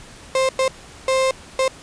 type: tone bursts at uneven times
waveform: 35% pulse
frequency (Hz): 526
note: C5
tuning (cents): +9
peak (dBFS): -14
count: 4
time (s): 0.35-0.49 / 0.59-0.68 / 1.08-1.31 / 1.59-1.68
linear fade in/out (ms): 2
effects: pink hiss -42 dBFS RMS until 1.82 s + resampled to 22050 Hz